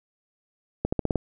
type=accelerating click train; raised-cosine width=2 ms; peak=-10 dBFS; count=6; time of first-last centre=0.85-1.157 s; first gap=75 ms; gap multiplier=0.9; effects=none